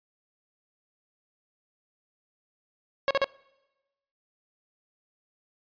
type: tone bursts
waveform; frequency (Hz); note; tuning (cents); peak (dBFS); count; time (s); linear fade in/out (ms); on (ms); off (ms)
sawtooth; 549; C#5; -17; -17; 3; 3.08-3.243; 0; 27; 41
effects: noise-tail reverb RT60 1.0 s tail -24 dB re dry + resampled to 11025 Hz